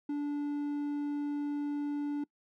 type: tone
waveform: triangle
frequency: 290.5 Hz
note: D4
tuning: 19 cents flat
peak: -29 dBFS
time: 0.09-2.24 s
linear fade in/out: 5 ms
effects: noise-tail reverb RT60 0.1 s tail -23 dB re dry